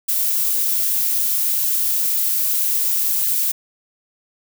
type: noise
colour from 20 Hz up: violet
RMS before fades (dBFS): -19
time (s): 0.08-3.52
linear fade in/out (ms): 10
effects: none